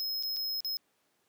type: tone with dropouts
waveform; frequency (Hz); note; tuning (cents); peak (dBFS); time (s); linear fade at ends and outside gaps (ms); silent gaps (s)
square; 5140; E8; -45; -32; 0-0.77; 0; 0.226-0.234 / 0.363-0.368 / 0.605-0.647
effects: pink hiss -73 dBFS RMS until 1.28 s + high-pass 200 Hz 12 dB/octave